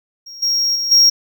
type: tone with level steps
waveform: triangle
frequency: 5588 Hz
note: F8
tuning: in tune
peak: -31 / -13 / -17 / -6 dBFS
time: 0.26-1.1 s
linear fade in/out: 10 ms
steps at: 0.42 / 0.75 / 0.91 s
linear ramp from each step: 10 ms
effects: none